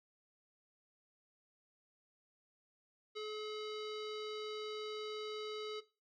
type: tone with low-pass filter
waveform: square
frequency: 427.2 Hz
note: G#4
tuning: 49 cents sharp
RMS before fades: -43 dBFS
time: 3.15-5.81 s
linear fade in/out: 20 ms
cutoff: 4100 Hz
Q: 3.4
effects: noise-tail reverb RT60 0.3 s tail -17 dB re dry